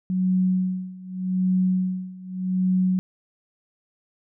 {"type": "tone with tremolo", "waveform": "sine", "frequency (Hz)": 185, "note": "F#3", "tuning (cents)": 0, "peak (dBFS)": -17, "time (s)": [0.1, 2.99], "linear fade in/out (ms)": 0, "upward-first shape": "sine", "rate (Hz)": 0.84, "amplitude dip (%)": 90, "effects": []}